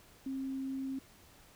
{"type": "tone", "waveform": "sine", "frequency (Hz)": 267.2, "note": "C4", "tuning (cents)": 36, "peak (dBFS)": -35, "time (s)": [0.26, 0.99], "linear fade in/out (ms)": 5, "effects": ["pink hiss -60 dBFS RMS until 1.55 s"]}